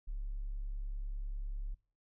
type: tone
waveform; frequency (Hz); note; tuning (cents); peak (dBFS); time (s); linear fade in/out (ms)
triangle; 34.9; C#1; +13; -32; 0.07-1.75; 20
effects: noise-tail reverb RT60 0.4 s tail -26 dB re dry + tanh soft clip ceiling -34 dBFS